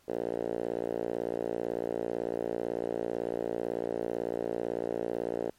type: tone with band-pass filter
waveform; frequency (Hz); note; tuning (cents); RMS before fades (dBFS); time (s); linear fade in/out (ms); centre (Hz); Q
5% pulse; 58; A#1; -8; -33; 0.08-5.5; 5; 450; 2.2
effects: pink hiss -65 dBFS RMS until 5.58 s + MP3 64 kbps